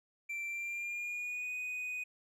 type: tone with pitch glide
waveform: triangle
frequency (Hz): 2349 to 2489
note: D7 to D#7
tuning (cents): 0 to 0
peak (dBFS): -35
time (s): 0.29-2.04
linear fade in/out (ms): 10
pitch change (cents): +100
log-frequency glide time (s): 0.47-1.55
effects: none